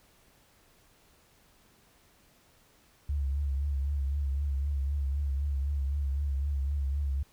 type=tone with vibrato; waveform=sine; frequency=70 Hz; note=C#2; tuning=18 cents sharp; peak=-27 dBFS; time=3.09-7.23 s; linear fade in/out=5 ms; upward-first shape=triangle; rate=3.9 Hz; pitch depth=74 cents each way; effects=pink hiss -63 dBFS RMS until 7.32 s